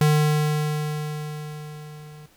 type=tone with level ramp; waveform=square; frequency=151.1 Hz; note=D3; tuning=50 cents sharp; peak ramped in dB=-15 to -42 dBFS; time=0.01-2.26 s; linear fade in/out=2 ms; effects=pink hiss -57 dBFS RMS until 2.36 s